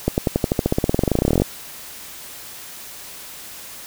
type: accelerating click train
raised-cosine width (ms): 2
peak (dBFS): -3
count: 28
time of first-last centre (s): 0.08-1.42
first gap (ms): 99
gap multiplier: 0.94
effects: white hiss -37 dBFS RMS until 3.86 s